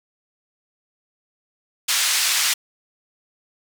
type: band-pass noise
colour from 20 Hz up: white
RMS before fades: -20 dBFS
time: 1.88-2.54 s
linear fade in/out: 10 ms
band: 1500 to 7400 Hz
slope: 12 dB/octave
effects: none